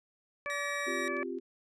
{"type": "harmonic tone", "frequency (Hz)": 576, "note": "D5", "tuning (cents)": -34, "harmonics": [1, 2, 3, 4], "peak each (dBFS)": [-39, -39, -39, -39], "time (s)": [0.46, 1.23], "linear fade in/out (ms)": 0}
{"type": "tone", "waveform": "sawtooth", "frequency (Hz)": 1900, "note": "A#6", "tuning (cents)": 33, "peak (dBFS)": -34, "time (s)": [0.5, 1.08], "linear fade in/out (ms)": 0}
{"type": "chord", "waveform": "sine", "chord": "C suspended fourth", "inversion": "none", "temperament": "equal", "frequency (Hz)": [261.6, 349.2, 392], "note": ["C4", "F4", "G4"], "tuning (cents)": [0, 0, 0], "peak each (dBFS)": [-40, -38, -39], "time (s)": [0.86, 1.4], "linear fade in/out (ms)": 20}
{"type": "clicks", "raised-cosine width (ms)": 0.2, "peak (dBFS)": [-37, -47], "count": 2, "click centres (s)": [1.168, 1.386]}
{"effects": ["resampled to 24000 Hz"]}